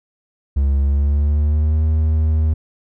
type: tone with pitch glide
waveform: triangle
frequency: 69.3 to 78.24 Hz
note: C#2 to D#2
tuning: 0 to +10 cents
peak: -11 dBFS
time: 0.56-2.54 s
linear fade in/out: 10 ms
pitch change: +210 cents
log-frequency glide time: 0.81-1.83 s
effects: none